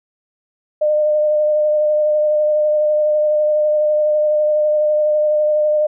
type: tone with vibrato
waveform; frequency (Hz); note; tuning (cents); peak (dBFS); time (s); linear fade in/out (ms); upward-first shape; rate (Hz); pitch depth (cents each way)
sine; 605; D#5; -49; -12; 0.81-5.87; 10; sine; 12; 14
effects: none